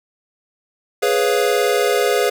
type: chord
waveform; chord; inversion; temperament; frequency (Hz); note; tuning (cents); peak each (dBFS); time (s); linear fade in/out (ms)
square; C# dominant seventh; second; equal; 415.3 / 493.9 / 554.4 / 698.5; G#4 / B4 / C#5 / E#5; 0 / 0 / 0 / 0; -19 / -20 / -23 / -24; 1.02-2.3; 10
effects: none